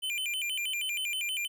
square tone with vibrato, 2700 Hz, E7, 41 cents sharp, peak -31 dBFS, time 0.02-1.48 s, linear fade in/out 20 ms, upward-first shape square, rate 6.3 Hz, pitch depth 210 cents each way, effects 12-bit

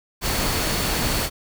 sine tone in noise, 4435 Hz, C#8, in tune, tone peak -33 dBFS, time 0.21-1.3 s, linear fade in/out 50 ms, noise pink, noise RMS -23 dBFS, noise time 0.21-1.3 s, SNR -13 dB, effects none

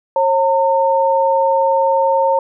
sine tone pair together, 541 / 909.8 Hz, C#5 / A#5, -42 / -42 cents, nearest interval major sixth, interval 900 cents, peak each -14 dBFS, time 0.16-2.39 s, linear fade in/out 2 ms, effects none

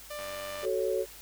sawtooth tone, 593 Hz, D5, 17 cents sharp, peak -33 dBFS, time 0.1-0.66 s, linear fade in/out 10 ms
click train, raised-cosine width 0.3 ms, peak -28 dBFS, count 45, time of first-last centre 0.19-0.65 s, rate 95.6 Hz
sine chord, F# minor, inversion none, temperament equal with one note detuned, 375.6 / 440 / 554.4 Hz, F#4 / A4 / C#5, +26 / 0 / 0 cents, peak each -31 dBFS, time 0.62-1.06 s, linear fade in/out 50 ms
effects added 50 Hz sine -56 dBFS peak until 1.21 s + white hiss -49 dBFS RMS until 1.21 s

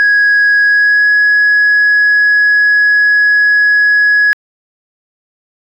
sine tone with pitch glide, 1661.2 to 1677.6 Hz, G#6 to G#6, 0 to +17 cents, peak -4 dBFS, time 0-4.33 s, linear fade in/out 0 ms, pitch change +17 cents, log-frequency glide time 0.64-1.1 s, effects tanh soft clip ceiling -4 dBFS

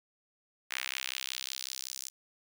sawtooth tone with high-pass filter sweep, 65.4 Hz, C2, in tune, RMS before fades -39 dBFS, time 0.7-2.1 s, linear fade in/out 20 ms, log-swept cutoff 2000 to 6300 Hz, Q 1.6, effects none

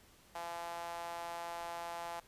sawtooth tone with high-pass filter, 170.3 Hz, F3, 43 cents flat, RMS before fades -43 dBFS, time 0.35-2.2 s, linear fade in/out 5 ms, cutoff 780 Hz, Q 3.8, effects pink hiss -63 dBFS RMS until 2.27 s + resampled to 32000 Hz

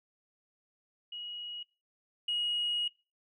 sine tone pair in turn, 2901 / 2891 Hz, F#7 / F#7, -35 / -41 cents, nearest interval unison, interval 6 cents, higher first, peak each -39 / -28 dBFS, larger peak second, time 1.12-1.63 / 2.28-2.88 s, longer second, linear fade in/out 5 ms, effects noise-tail reverb RT60 0.3 s tail -22 dB re dry + tanh soft clip ceiling -25 dBFS

